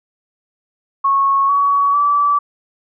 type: tone with pitch steps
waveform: sine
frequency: 1100 / 1127.7 / 1156 Hz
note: C#6 / C#6 / D6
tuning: -14 / +29 / -28 cents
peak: -11 dBFS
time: 1.04-2.39 s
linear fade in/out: 10 ms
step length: 450 ms
effects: none